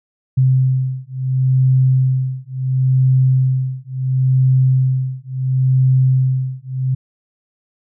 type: beating tone pair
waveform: sine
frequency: 130 / 130.72 Hz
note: C3 / C3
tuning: -11 / -1 cents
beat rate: 0.72 Hz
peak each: -15 dBFS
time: 0.37-6.95 s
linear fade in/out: 10 ms
effects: none